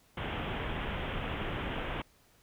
pink low-pass noise, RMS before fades -36 dBFS, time 0.17-2.02 s, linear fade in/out 5 ms, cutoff 3400 Hz, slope 96 dB/octave, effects pink hiss -65 dBFS RMS until 2.42 s

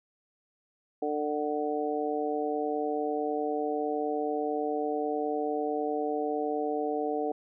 harmonic tone, 149.2 Hz, D3, 28 cents sharp, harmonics 2 / 3 / 4 / 5, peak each -34 / -31 / -36 / -33 dBFS, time 1.02-7.32 s, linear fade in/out 5 ms, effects none

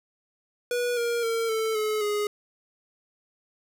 square tone with pitch steps, 486.2 / 471.3 / 456.8 / 442.8 / 429.2 / 416 Hz, B4 / A#4 / A#4 / A4 / A4 / G#4, -27 / +19 / -35 / +11 / -43 / +3 cents, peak -25 dBFS, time 0.71-2.27 s, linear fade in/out 2 ms, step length 260 ms, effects none

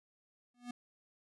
square tone with exponential growth, 243.8 Hz, B3, 22 cents flat, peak -39 dBFS, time 0.54-0.71 s, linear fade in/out 5 ms, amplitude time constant 36 ms, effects resampled to 24000 Hz

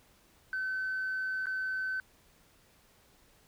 sine tone with dropouts, 1526 Hz, G6, 47 cents flat, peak -30 dBFS, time 0.53-2 s, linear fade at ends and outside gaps 1 ms, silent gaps 1.458-1.468 s, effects tanh soft clip ceiling -28 dBFS + pink hiss -64 dBFS RMS until 3.47 s

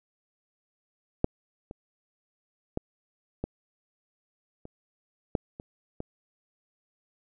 clicks, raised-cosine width 2 ms, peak -8 / -26 / -15 / -17 / -29 / -11 / -26 / -21 dBFS, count 8, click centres 1.244 / 1.711 / 2.774 / 3.44 / 4.654 / 5.352 / 5.599 / 6.004 s, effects none

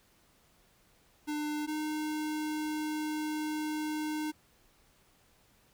square tone pair in turn, 299.5 / 306.1 Hz, D4 / D#4, +34 / -28 cents, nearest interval unison, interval 38 cents, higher second, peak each -33 / -33 dBFS, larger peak neither, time 1.27-1.67 / 1.67-4.32 s, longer second, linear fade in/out 20 ms, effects pink hiss -66 dBFS RMS until 5.73 s

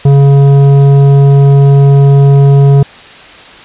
triangle tone with tanh clipping, 139.6 Hz, C#3, 13 cents sharp, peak -3 dBFS, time 0.05-2.83 s, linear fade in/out 5 ms, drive 15 dB, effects white hiss -32 dBFS RMS until 3.64 s + resampled to 8000 Hz

